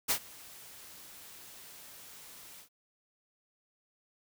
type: noise with ADSR envelope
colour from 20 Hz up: white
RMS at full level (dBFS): -27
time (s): 0.08-2.69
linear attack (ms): 26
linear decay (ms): 79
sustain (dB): -24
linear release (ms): 100
effects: none